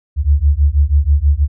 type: beating tone pair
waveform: sine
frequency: 69.3 / 75.5 Hz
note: C#2 / D2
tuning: 0 / +48 cents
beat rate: 6.2 Hz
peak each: -12 dBFS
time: 0.16-1.48 s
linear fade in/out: 50 ms
effects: none